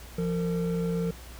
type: tone pair together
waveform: triangle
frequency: 171.9 / 454.6 Hz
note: F3 / A#4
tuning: -27 / -43 cents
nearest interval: octave + perfect fourth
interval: 1684 cents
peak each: -25 / -29 dBFS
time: 0.18-1.11 s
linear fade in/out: 5 ms
effects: added 60 Hz sine -44 dBFS peak until 1.39 s + pink hiss -48 dBFS RMS until 1.39 s